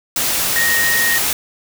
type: tone in noise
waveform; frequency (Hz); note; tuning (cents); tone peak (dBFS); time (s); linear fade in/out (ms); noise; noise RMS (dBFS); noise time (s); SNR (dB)
sine; 1864.7; A#6; 0; -15; 0.56-1.18; 2; white; -18; 0.16-1.33; 0
effects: none